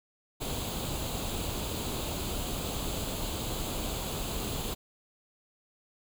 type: noise with comb filter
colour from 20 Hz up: pink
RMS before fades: -34 dBFS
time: 0.4-4.75 s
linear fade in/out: 20 ms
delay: 0.27 ms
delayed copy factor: +0.65
effects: none